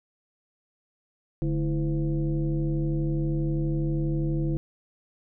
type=tone with frequency modulation; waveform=sine; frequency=146.83 Hz; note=D3; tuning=in tune; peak=-23 dBFS; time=1.42-4.57 s; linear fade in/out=0 ms; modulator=183 Hz; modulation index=1.1; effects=none